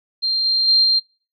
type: tone with level steps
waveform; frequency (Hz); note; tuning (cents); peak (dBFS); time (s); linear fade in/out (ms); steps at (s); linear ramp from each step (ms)
sine; 4179; C8; -3; -17 / -15 / -11 / -13; 0.22-1; 20; 0.44 / 0.67 / 0.83; 20
effects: noise-tail reverb RT60 0.4 s tail -26 dB re dry